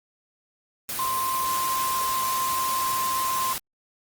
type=tone in noise; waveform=sine; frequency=1046.5 Hz; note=C6; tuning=in tune; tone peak=-24 dBFS; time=0.99-3.53 s; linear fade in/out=0 ms; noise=white; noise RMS=-30 dBFS; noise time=0.89-3.58 s; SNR=+3 dB; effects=Opus 24 kbps